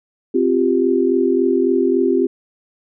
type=chord; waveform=sine; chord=C suspended fourth; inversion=none; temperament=just; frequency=261.6 / 348.8 / 392.4 Hz; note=C4 / F4 / G4; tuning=0 / -2 / +2 cents; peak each=-18 / -17 / -17 dBFS; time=0.34-2.27 s; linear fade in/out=10 ms; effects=none